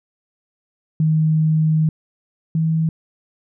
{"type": "tone pair in turn", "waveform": "sine", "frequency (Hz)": [157, 160.76], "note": ["D#3", "E3"], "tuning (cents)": [16, -43], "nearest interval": "unison", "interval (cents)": 41, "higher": "second", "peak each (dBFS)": [-13, -15], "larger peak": "first", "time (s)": [[1, 1.89], [2.55, 2.89]], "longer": "first", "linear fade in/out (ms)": 2, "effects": []}